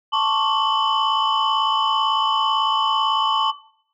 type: tone cluster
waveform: sine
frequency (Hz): 885 / 1093 / 1151 / 3013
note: A5 / C#6 / D6 / F#7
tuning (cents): +10 / -25 / -35 / +31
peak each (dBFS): -21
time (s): 0.12-3.52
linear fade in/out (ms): 20
effects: noise-tail reverb RT60 0.6 s tail -18 dB re dry + tanh soft clip ceiling -12 dBFS